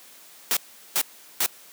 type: noise bursts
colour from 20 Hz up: white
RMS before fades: -22 dBFS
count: 3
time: 0.51-1.461 s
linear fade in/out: 0 ms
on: 57 ms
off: 390 ms
effects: white hiss -49 dBFS RMS until 1.72 s + high-pass 200 Hz 12 dB/octave